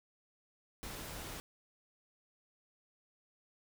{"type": "noise", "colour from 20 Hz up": "pink", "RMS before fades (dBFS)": -45, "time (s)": [0.83, 1.4], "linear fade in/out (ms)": 0, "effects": []}